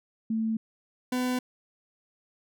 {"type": "tone pair in turn", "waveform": ["sine", "40% pulse"], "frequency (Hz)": [222.3, 251.3], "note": ["A3", "B3"], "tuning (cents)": [18, 30], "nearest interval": "major second", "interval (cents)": 212, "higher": "second", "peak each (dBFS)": -25, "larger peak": "neither", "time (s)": [[0.3, 0.57], [1.12, 1.39]], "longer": "neither", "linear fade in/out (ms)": 5, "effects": []}